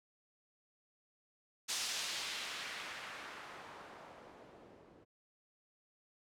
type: noise with low-pass filter sweep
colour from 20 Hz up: blue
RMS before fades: -45 dBFS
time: 1.68-5.05 s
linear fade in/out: 20 ms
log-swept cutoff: 5800 to 330 Hz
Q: 0.95
effects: none